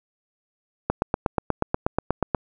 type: click train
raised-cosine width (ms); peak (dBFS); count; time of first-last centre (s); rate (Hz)
1; -6; 13; 0.9-2.348; 8.29
effects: none